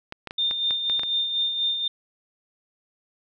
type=clicks; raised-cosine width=0.3 ms; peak=-17 dBFS; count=8; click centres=0.124 / 0.273 / 0.309 / 0.511 / 0.708 / 0.898 / 0.995 / 1.034 s
type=tone with tremolo; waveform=sine; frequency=3618 Hz; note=A7; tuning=48 cents sharp; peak=-20 dBFS; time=0.38-1.88 s; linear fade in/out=5 ms; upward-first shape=sine; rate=4.1 Hz; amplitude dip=50%
effects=none